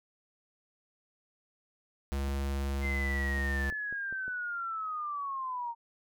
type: tone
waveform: square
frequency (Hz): 69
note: C#2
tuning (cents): -7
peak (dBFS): -31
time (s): 2.12-3.7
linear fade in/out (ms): 0
type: clicks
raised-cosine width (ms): 2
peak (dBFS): -35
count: 7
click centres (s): 2.281 / 2.851 / 3.378 / 3.725 / 3.926 / 4.126 / 4.28
type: linear sweep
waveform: sine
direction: down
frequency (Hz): 2093 to 921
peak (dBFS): -33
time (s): 2.81-5.75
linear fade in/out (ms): 50
effects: none